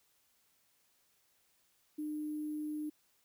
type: tone with sample-and-hold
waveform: sine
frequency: 302.5 Hz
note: D#4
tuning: 49 cents flat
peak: -36 dBFS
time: 1.98-2.9 s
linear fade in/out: 10 ms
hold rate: 11025 Hz
effects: white hiss -73 dBFS RMS until 3.24 s